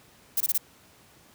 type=noise bursts; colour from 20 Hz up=violet; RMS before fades=-24 dBFS; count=4; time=0.37-0.579 s; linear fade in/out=5 ms; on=35 ms; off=23 ms; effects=pink hiss -56 dBFS RMS until 1.34 s + high-pass 80 Hz 12 dB/octave